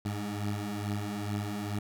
20% pulse beating tone pair, 101.5 / 103.8 Hz, G#2 / G#2, -39 / 0 cents, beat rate 2.3 Hz, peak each -32 / -29 dBFS, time 0.05-1.79 s, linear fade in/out 5 ms, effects none

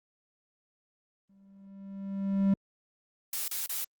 triangle tone with exponential growth, 196 Hz, G3, in tune, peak -18 dBFS, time 1.29-2.54 s, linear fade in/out 5 ms, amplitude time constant 270 ms
blue noise bursts, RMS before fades -33 dBFS, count 3, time 3.33-3.844 s, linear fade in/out 2 ms, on 150 ms, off 32 ms
effects Opus 32 kbps

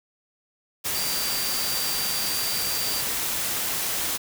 sine tone in noise, 4699 Hz, D8, in tune, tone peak -30 dBFS, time 0.94-3.02 s, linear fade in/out 20 ms, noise white, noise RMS -27 dBFS, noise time 0.84-4.18 s, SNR -6 dB, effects none

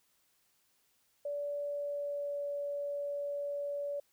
sine tone with pitch glide, 577 to 572.7 Hz, D5 to D5, -31 to -44 cents, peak -34 dBFS, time 1.25-4 s, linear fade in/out 5 ms, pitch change -13 cents, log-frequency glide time 1.64-2.44 s, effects white hiss -73 dBFS RMS until 4.12 s

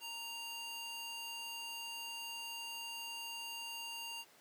square tone with high-pass filter, 932 Hz, A#5, 1 cent flat, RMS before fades -45 dBFS, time 0-4.25 s, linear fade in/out 50 ms, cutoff 2000 Hz, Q 1.7, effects pink hiss -63 dBFS RMS until 4.4 s + high-pass 300 Hz 12 dB/octave

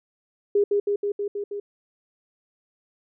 sine tone with echo, 407.3 Hz, G#4, 34 cents flat, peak -16 dBFS, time 0.55-0.64 s, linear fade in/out 5 ms, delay 160 ms, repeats 6, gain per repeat -2 dB, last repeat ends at 1.6 s, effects none

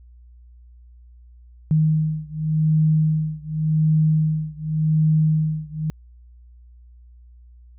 sine beating tone pair, 155.56 / 156.44 Hz, D#3 / D#3, 0 / +10 cents, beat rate 0.88 Hz, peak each -19 / -20 dBFS, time 1.71-5.9 s, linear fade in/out 0 ms, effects added 60 Hz sine -44 dBFS peak until 7.78 s

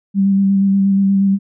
sine tone with vibrato, 196 Hz, G3, in tune, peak -10 dBFS, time 0.14-1.39 s, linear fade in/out 50 ms, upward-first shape square, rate 8.4 Hz, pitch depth 14 cents each way, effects none

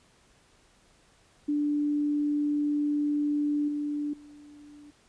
sine tone with level steps, 293.7 Hz, D4, in tune, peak -24 / -28 / -47 dBFS, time 1.48-4.91 s, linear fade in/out 10 ms, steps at 3.68 / 4.13 s, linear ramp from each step 5 ms, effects pink hiss -62 dBFS RMS until 5.08 s + resampled to 22050 Hz

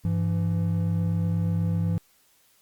triangle tone pair together, 100.01 / 168.2 Hz, G2 / E3, +35 / +35 cents, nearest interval major sixth, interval 900 cents, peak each -23 dBFS, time 0.05-1.98 s, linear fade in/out 0 ms, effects white hiss -62 dBFS RMS until 2.61 s + Opus 48 kbps

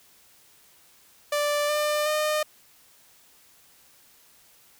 sawtooth tone with pitch steps, 587.3 / 598.3 / 609.4 Hz, D5 / D5 / D#5, 0 / +32 / -36 cents, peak -19 dBFS, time 1.32-2.43 s, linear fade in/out 5 ms, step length 370 ms, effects white hiss -57 dBFS RMS until 4.79 s

